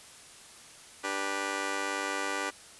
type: chord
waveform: 10% pulse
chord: G major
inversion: second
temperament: just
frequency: 294 / 392 / 490 Hz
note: D4 / G4 / B4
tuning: +2 / 0 / -14 cents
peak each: -28 dBFS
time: 1.03-2.51 s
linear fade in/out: 20 ms
effects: white hiss -51 dBFS RMS until 2.79 s + resampled to 24000 Hz